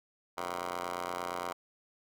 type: ring-modulated tone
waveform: 10% pulse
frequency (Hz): 88.6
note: F2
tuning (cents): +25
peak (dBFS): -24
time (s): 0.37-1.53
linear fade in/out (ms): 10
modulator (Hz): 858
effects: none